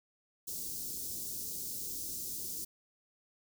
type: band-stop noise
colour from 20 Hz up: white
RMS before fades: -40 dBFS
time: 0.47-2.65 s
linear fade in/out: 10 ms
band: 410 to 5000 Hz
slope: 24 dB/octave
effects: none